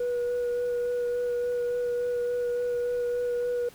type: tone with vibrato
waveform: sine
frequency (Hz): 485.8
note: B4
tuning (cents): -29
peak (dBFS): -23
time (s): 0-3.69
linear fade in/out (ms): 5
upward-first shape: sine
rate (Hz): 3.5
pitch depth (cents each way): 11
effects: tanh soft clip ceiling -24 dBFS + pink hiss -52 dBFS RMS until 3.74 s